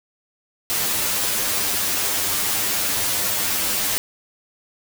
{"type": "noise with comb filter", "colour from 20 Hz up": "white", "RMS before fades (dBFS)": -22, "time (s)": [0.7, 3.98], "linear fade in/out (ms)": 0, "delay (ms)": 10, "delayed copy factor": 0.7, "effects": []}